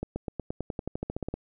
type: accelerating click train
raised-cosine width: 2 ms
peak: -18 dBFS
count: 16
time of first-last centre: 0.03-1.34 s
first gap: 130 ms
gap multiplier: 0.94
effects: none